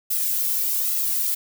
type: noise with flanger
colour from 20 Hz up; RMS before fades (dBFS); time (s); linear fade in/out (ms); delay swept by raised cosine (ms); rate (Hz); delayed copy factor
violet; -23; 0.1-1.35; 10; 1.5 to 2.29; 1.2; +0.9
effects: none